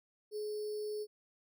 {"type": "tone with sample-and-hold", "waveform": "sine", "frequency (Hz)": 422.1, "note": "G#4", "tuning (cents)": 28, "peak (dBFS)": -36, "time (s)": [0.31, 1.07], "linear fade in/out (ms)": 50, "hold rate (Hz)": 4900, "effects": []}